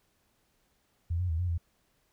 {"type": "tone with pitch steps", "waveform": "sine", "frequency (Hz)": [84.6, 90.5, 80.5, 89.3, 84.6], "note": ["E2", "F#2", "E2", "F2", "E2"], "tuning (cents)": [45, -38, -41, 39, 45], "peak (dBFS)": -27, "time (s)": [1.1, 1.58], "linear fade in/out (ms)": 10, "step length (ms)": 96, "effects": ["pink hiss -72 dBFS RMS until 2.12 s"]}